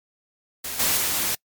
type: noise with level steps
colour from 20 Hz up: white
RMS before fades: -31 / -21 / -24 dBFS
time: 0.64-1.35 s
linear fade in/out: 5 ms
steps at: 0.79 / 0.97 s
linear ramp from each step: 10 ms
effects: noise-tail reverb RT60 0.1 s tail -26 dB re dry + MP3 96 kbps